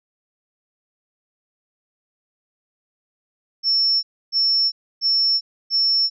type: tone bursts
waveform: sine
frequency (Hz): 5400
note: E8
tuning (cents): +41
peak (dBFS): -15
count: 4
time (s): 3.63-6.1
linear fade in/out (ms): 50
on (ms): 400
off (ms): 290
effects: none